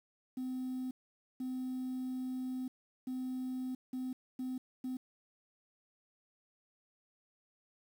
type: tone bursts at uneven times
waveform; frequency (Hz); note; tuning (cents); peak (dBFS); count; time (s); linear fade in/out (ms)
sine; 256.1; C4; -37; -34; 6; 0.37-0.91 / 1.4-2.68 / 3.07-3.75 / 3.93-4.13 / 4.39-4.58 / 4.84-4.97; 5
effects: tanh soft clip ceiling -34 dBFS + 10-bit